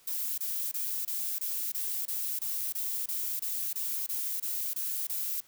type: noise bursts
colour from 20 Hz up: violet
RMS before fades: -33 dBFS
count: 16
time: 0.07-5.405 s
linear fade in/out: 5 ms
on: 310 ms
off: 25 ms
effects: white hiss -61 dBFS RMS until 5.47 s